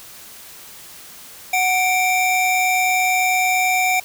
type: tone pair together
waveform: square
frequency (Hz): 740 / 2349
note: F#5 / D7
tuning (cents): 0 / 0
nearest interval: octave + minor sixth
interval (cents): 2000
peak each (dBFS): -19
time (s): 1.53-4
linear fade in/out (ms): 5
effects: white hiss -40 dBFS RMS until 4.04 s